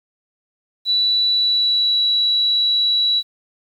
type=tone with pitch glide; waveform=sine; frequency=3951 to 3919 Hz; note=B7 to B7; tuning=0 to -14 cents; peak=-14 dBFS; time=0.85-3.23 s; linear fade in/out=50 ms; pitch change=-14 cents; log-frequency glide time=1.29-2.01 s; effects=8-bit